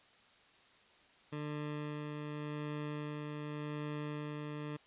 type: tone with tremolo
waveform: 20% pulse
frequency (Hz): 149.1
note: D3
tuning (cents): +27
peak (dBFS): -33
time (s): 1.32-4.77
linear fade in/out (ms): 10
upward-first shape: sine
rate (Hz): 0.87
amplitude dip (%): 25
effects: white hiss -64 dBFS RMS until 4.86 s + resampled to 8000 Hz